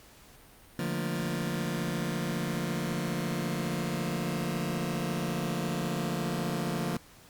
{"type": "chord", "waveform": "sawtooth", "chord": "Bb major seventh", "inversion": "first", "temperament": "just", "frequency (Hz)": [145.68, 174.81, 218.5, 233.1], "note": ["D3", "F3", "A3", "Bb3"], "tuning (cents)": [-14, 2, -12, 0], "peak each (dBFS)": [-31, -29, -34, -33], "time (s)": [0.79, 6.97], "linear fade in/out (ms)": 2, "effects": ["pink hiss -55 dBFS RMS until 7.29 s", "Opus 48 kbps"]}